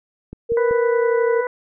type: click train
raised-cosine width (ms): 3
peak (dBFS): -20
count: 3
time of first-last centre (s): 0.33-0.71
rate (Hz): 5.26
type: tone with pitch glide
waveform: sine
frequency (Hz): 466.2 to 461.9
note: A#4 to A#4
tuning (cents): 0 to -16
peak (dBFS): -16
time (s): 0.49-1.42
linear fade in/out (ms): 20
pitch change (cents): -16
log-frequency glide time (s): 0.75-1.15
type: harmonic tone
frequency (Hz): 494.4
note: B4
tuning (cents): +2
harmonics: 1 / 2 / 3 / 4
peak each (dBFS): -22 / -27 / -30 / -33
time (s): 0.57-1.47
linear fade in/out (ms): 2
effects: none